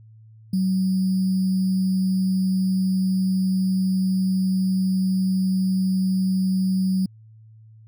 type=tone with sample-and-hold; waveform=sine; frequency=188 Hz; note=F#3; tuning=28 cents sharp; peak=-18 dBFS; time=0.53-7.06 s; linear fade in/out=5 ms; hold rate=4900 Hz; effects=added 110 Hz sine -45 dBFS peak until 7.87 s